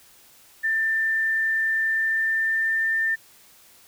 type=tone with pitch glide; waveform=sine; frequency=1785 to 1796.4 Hz; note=A6 to A6; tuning=+24 to +35 cents; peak=-20 dBFS; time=0.63-3.16 s; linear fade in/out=20 ms; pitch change=+11 cents; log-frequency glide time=1.88-3.04 s; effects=white hiss -53 dBFS RMS until 3.87 s